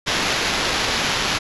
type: noise with sample-and-hold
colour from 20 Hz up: white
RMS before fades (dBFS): -21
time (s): 0.06-1.39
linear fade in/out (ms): 20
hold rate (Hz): 8820
effects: resampled to 24000 Hz